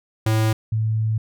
square / sine tone pair in turn, 110 / 110 Hz, A2 / A2, 0 / 0 cents, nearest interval unison, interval 0 cents, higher neither, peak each -17 / -18 dBFS, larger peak first, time 0.26-0.53 / 0.72-1.18 s, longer second, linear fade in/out 5 ms, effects none

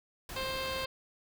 pink noise, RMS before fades -43 dBFS, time 0.29-0.85 s, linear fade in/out 2 ms
harmonic tone, 527 Hz, C5, 12 cents sharp, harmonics 1 / 2 / 3 / 4 / 5 / 6 / 7 / 8 / 9, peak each -38 / -40 / -45 / -46 / -43 / -44 / -46 / -46 / -46 dBFS, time 0.36-0.86 s, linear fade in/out 5 ms
effects none

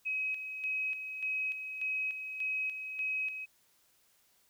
sine tone with tremolo, 2542 Hz, D#7, 36 cents sharp, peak -31 dBFS, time 0.05-3.46 s, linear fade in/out 20 ms, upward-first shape square, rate 1.7 Hz, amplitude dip 55%, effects white hiss -69 dBFS RMS until 4.49 s

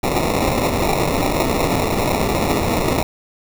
white noise with sample-and-hold, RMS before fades -18 dBFS, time 0.03-3.03 s, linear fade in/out 5 ms, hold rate 1575 Hz, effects none

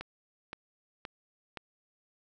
click train, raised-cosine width 0.3 ms, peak -23 dBFS, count 4, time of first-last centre 0.01-1.573 s, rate 1.92 Hz, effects none

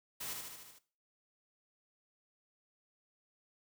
white noise with echo, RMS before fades -42 dBFS, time 0.2-0.34 s, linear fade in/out 10 ms, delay 75 ms, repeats 6, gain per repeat -3 dB, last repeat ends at 0.79 s, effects noise-tail reverb RT60 0.4 s tail -17 dB re dry

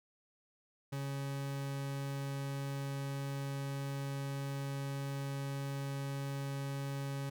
40% pulse tone, 138.59 Hz, C#3, in tune, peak -36 dBFS, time 0.92-7.3 s, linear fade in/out 10 ms, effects none

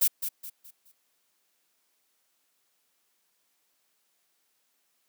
violet noise with echo, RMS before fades -22 dBFS, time 0.01-0.08 s, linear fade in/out 10 ms, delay 210 ms, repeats 4, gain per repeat -9 dB, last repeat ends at 0.92 s, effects white hiss -73 dBFS RMS until 5.08 s + high-pass 200 Hz 12 dB/octave

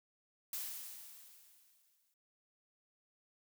blue noise with exponential decay, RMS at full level -40 dBFS, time 0.53-2.14 s, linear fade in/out 2 ms, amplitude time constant 350 ms, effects none

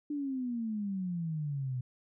sine exponential sweep, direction down, 298.5 to 123.47 Hz, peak -32 dBFS, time 0.1-1.81 s, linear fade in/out 5 ms, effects none

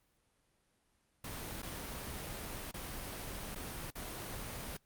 pink noise with dropouts, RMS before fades -43 dBFS, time 1.24-4.77 s, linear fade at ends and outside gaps 5 ms, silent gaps 1.621-1.628 / 2.713-2.74 / 3.549-3.557 / 3.906-3.953 s, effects pink hiss -75 dBFS RMS until 4.85 s + Opus 32 kbps

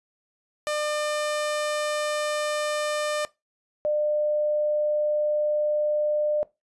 sawtooth / sine tone pair in turn, 600 / 600 Hz, D5 / D5, +37 / +37 cents, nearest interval unison, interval 0 cents, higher neither, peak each -21 dBFS, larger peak neither, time 0.67-3.25 / 3.85-6.43 s, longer neither, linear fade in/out 0 ms, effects noise-tail reverb RT60 0.2 s tail -19 dB re dry + resampled to 24000 Hz

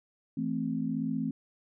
sine chord, A minor, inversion second, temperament equal, 164.81 / 220 / 261.6 Hz, E3 / A3 / C4, 0 / 0 / 0 cents, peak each -35 / -33 / -32 dBFS, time 0.37-1.31 s, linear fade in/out 5 ms, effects none

